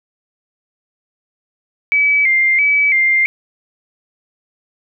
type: tone with vibrato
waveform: sine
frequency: 2194 Hz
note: C#7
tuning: 18 cents flat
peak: -10 dBFS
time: 1.92-3.26 s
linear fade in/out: 0 ms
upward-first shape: square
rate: 1.5 Hz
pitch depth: 74 cents each way
effects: none